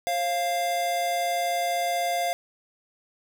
square tone pair together, 537.4 / 696 Hz, C5 / F5, +46 / -6 cents, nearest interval major third, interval 448 cents, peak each -34 / -25 dBFS, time 0.07-2.33 s, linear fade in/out 0 ms, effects none

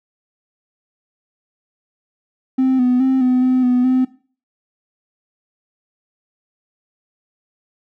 triangle tone with pitch steps, 261.2 / 249.4 / 263 / 252.7 / 255.9 / 248.6 / 256.9 Hz, C4 / B3 / C4 / B3 / C4 / B3 / C4, -3 / +17 / +9 / +40 / -38 / +12 / -32 cents, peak -9 dBFS, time 2.58-4.05 s, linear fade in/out 10 ms, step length 210 ms, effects noise-tail reverb RT60 0.4 s tail -19 dB re dry + tanh soft clip ceiling -7 dBFS

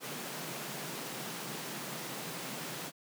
pink high-pass noise, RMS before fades -41 dBFS, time 0-2.92 s, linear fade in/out 50 ms, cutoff 130 Hz, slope 96 dB/octave, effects none

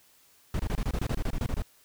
brown noise bursts, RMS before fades -28 dBFS, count 14, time 0.54-1.621 s, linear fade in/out 2 ms, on 54 ms, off 25 ms, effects white hiss -61 dBFS RMS until 1.84 s

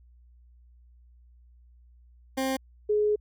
20% pulse / sine tone pair in turn, 264.8 / 420.3 Hz, C4 / G#4, +21 / +21 cents, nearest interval minor sixth, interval 800 cents, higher second, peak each -21 dBFS, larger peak neither, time 2.37-2.57 / 2.89-3.16 s, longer second, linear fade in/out 10 ms, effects added 60 Hz sine -53 dBFS peak until 3.2 s

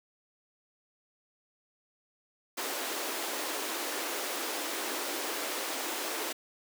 pink high-pass noise, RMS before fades -35 dBFS, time 2.57-6.33 s, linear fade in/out 10 ms, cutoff 280 Hz, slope 48 dB/octave, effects none

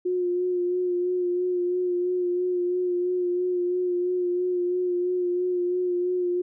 sine tone with vibrato, 358.4 Hz, F4, 45 cents sharp, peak -22 dBFS, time 0.05-6.42 s, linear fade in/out 10 ms, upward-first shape sine, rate 3 Hz, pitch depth 25 cents each way, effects none

